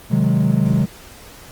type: chord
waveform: triangle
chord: Ab dominant seventh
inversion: first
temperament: equal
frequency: 130.81 / 155.56 / 185 / 207.7 Hz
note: C3 / Eb3 / Gb3 / Ab3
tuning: 0 / 0 / 0 / 0 cents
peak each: -17 dBFS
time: 0.1-0.86 s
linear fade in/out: 20 ms
effects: pink hiss -41 dBFS RMS until 1.51 s + Opus 24 kbps